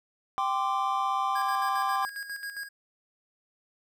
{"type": "chord", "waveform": "triangle", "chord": "G suspended fourth", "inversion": "none", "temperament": "equal with one note detuned", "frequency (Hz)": [784, 1038.1, 1174.7], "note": ["G5", "C6", "D6"], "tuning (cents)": [0, -14, 0], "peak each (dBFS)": -28, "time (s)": [0.38, 2.05], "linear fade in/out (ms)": 0}
{"type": "tone with tremolo", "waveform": "square", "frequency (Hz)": 1637, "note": "G#6", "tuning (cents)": -25, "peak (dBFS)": -34, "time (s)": [1.35, 2.69], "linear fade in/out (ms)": 10, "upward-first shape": "square", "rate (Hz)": 7.4, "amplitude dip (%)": 60}
{"effects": []}